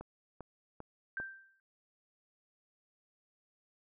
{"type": "click train", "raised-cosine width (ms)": 1, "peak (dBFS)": -31, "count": 4, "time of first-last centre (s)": [0.01, 1.2], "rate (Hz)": 2.52}
{"type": "tone with exponential decay", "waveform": "sine", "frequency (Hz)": 1568, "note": "G6", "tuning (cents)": 0, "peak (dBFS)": -34, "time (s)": [1.17, 1.6], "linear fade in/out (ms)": 1, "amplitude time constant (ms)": 93}
{"effects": []}